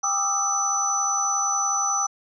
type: tone cluster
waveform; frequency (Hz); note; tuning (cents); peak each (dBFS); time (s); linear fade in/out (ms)
sine; 798 / 1174 / 1245 / 1322 / 5980; G5 / D6 / D#6 / E6 / F#8; +31 / -1 / +1 / +5 / +17; -28 / -31 / -30 / -31 / -23; 0.03-2.07; 10
effects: none